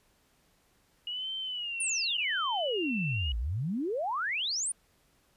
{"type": "tone with vibrato", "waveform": "sine", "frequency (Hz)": 2881, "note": "F#7", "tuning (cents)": -47, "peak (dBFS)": -33, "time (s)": [1.07, 3.32], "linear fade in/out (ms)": 2, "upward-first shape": "sine", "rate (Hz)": 0.9, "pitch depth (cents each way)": 130}
{"type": "exponential two-way sweep", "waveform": "sine", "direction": "down then up", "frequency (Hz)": [9960, 53.4, 9960], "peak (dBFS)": -29, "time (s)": [1.8, 4.72], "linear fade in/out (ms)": 5, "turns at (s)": 3.38}
{"effects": ["pink hiss -68 dBFS RMS until 5.36 s", "resampled to 32000 Hz"]}